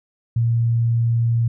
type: tone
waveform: sine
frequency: 116.5 Hz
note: A#2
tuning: 1 cent flat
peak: -15 dBFS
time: 0.36-1.48 s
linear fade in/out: 5 ms
effects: none